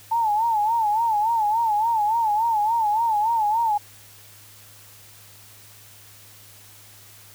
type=tone with vibrato; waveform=sine; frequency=880 Hz; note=A5; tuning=in tune; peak=-18 dBFS; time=0.11-3.78 s; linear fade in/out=10 ms; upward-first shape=sine; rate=3.5 Hz; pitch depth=110 cents each way; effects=added 103 Hz sine -53 dBFS peak until 7.34 s + white hiss -48 dBFS RMS until 7.34 s